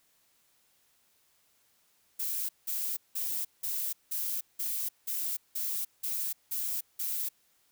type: noise bursts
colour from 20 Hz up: violet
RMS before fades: -33 dBFS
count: 11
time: 2.19-7.29 s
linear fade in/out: 10 ms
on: 300 ms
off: 180 ms
effects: white hiss -69 dBFS RMS until 7.71 s